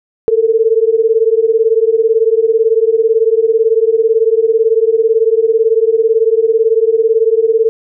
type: beating tone pair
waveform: sine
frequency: 440 / 458 Hz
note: A4 / A#4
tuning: 0 / -31 cents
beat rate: 18 Hz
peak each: -11 dBFS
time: 0.28-7.69 s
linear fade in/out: 0 ms
effects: none